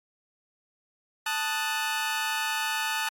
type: chord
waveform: 20% pulse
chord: D# diminished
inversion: second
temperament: equal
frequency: 880 / 1244.5 / 1480 Hz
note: A5 / D#6 / F#6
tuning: 0 / 0 / 0 cents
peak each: -25 / -29 / -27 dBFS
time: 1.26-3.09 s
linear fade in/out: 5 ms
effects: AAC 64 kbps